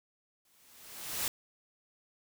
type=noise with exponential growth; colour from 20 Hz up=white; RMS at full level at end=-31 dBFS; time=0.45-1.28 s; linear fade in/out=2 ms; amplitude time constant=180 ms; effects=none